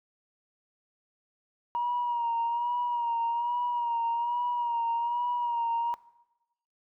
sine tone with vibrato, 949 Hz, A#5, 31 cents sharp, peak -25 dBFS, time 1.75-5.94 s, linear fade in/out 0 ms, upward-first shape sine, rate 1.2 Hz, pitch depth 40 cents each way, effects noise-tail reverb RT60 0.9 s tail -19 dB re dry + tanh soft clip ceiling -22 dBFS

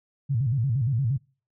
sine tone with vibrato, 125.2 Hz, B2, 24 cents sharp, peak -21 dBFS, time 0.29-1.18 s, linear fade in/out 20 ms, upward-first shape square, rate 8.6 Hz, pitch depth 180 cents each way, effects noise-tail reverb RT60 0.4 s tail -26 dB re dry

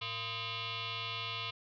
sine tone with frequency modulation, 110 Hz, A2, in tune, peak -36 dBFS, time 0.01-1.51 s, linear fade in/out 10 ms, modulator 571 Hz, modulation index 6.6, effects none

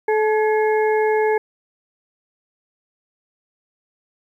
harmonic tone with a mistuned harmonic, 432.1 Hz, A4, 31 cents flat, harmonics 1 / 2 / 4 / 5, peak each -16 / -22 / -28 / -30 dBFS, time 0.08-1.38 s, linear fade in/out 5 ms, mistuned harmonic 4, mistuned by -43 cents, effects 9-bit

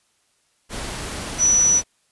sine tone in noise, 5920 Hz, F#8, in tune, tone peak -13 dBFS, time 1.38-1.82 s, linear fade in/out 50 ms, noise pink, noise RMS -30 dBFS, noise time 0.69-1.84 s, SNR +14 dB, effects white hiss -65 dBFS RMS until 2.11 s + resampled to 24000 Hz

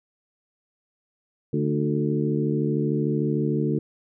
harmonic tone with a mistuned harmonic, 73.42 Hz, D2, in tune, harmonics 2 / 3 / 4 / 5 / 6, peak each -25 / -27 / -28 / -29 / -30 dBFS, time 1.53-3.79 s, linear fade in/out 5 ms, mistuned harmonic 4, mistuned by +42 cents, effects none

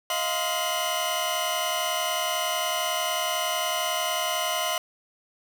sawtooth tone cluster, 633 / 704 / 1038 / 2948 Hz, D#5 / F5 / C6 / F#7, +30 / +14 / -14 / -7 cents, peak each -27 dBFS, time 0.1-4.78 s, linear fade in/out 2 ms, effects none

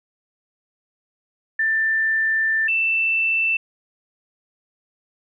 sine tone pair in turn, 1778 / 2664 Hz, A6 / E7, +18 / +18 cents, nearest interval perfect fifth, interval 700 cents, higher second, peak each -17 dBFS, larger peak neither, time 1.59-2.68 / 2.68-3.57 s, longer first, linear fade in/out 5 ms, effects none

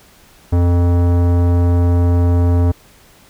sine tone with tanh clipping, 87.31 Hz, F2, in tune, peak -12 dBFS, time 0.52-2.72 s, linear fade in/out 10 ms, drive 18 dB, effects pink hiss -47 dBFS RMS until 3.29 s

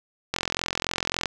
click train, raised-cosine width 0.2 ms, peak -7 dBFS, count 41, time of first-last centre 0.34-1.257 s, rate 43.6 Hz, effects none

